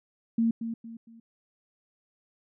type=tone with echo; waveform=sine; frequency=228.7 Hz; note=A#3; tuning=33 cents flat; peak=-21 dBFS; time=0.38-0.51 s; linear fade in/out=5 ms; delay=230 ms; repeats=3; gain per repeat=-9 dB; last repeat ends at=1.2 s; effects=none

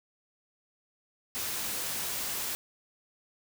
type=noise; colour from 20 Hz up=white; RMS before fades=-34 dBFS; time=1.35-2.55 s; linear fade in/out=0 ms; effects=none

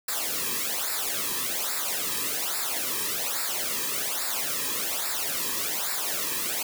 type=noise with flanger; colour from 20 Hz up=white; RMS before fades=-29 dBFS; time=0.08-6.63 s; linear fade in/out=5 ms; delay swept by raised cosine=0.32 to 1.42 ms; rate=1.2 Hz; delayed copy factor=-0.85; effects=none

